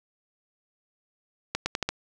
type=accelerating click train; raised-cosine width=0.2 ms; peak=-9 dBFS; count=5; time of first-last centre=1.55-1.89 s; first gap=110 ms; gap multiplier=0.83; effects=none